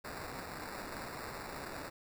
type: noise with sample-and-hold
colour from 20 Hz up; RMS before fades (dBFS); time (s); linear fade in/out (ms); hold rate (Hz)
white; -44; 0.04-1.9; 10; 3150
effects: none